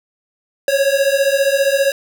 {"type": "beating tone pair", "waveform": "square", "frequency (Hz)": [543, 558], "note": ["C#5", "C#5"], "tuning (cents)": [-36, 11], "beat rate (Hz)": 15, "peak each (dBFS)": [-17, -16], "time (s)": [0.68, 1.92], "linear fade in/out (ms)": 2, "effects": []}